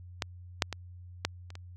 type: clicks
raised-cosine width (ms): 0.2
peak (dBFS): -12 / -6 / -17 / -10 / -30 / -27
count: 6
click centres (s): 0.222 / 0.622 / 0.727 / 1.25 / 1.504 / 1.554
effects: added 89 Hz sine -45 dBFS peak until 1.76 s